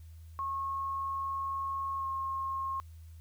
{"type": "tone with pitch glide", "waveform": "sine", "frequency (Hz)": [1089, 1075.2], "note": ["C#6", "C6"], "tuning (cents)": [-31, 47], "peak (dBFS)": -32, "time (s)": [0.39, 2.8], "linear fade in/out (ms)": 0, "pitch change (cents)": -22, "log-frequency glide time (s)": [1.97, 2.06], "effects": ["added 81 Hz sine -47 dBFS peak until 3.2 s", "white hiss -68 dBFS RMS until 3.2 s"]}